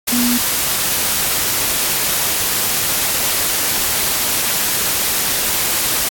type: tone in noise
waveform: sine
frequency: 242.6 Hz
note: B3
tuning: 31 cents flat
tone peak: -15 dBFS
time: 0.12-0.38 s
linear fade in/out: 10 ms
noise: white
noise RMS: -17 dBFS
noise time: 0.07-6.09 s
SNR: -1 dB
effects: AAC 64 kbps